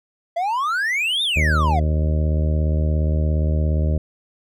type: exponential two-way sweep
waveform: triangle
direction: up then down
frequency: 659.3 to 3725 to 659.3 Hz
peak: -17 dBFS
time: 0.36-1.8 s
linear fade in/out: 10 ms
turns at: 1.23 s
type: harmonic tone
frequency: 77.2 Hz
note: D#2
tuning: 13 cents flat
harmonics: 1 / 2 / 3 / 4 / 5 / 6 / 7 / 8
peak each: -17 / -24 / -31 / -34 / -35 / -40 / -34 / -34 dBFS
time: 1.36-3.98 s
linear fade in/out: 5 ms
effects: none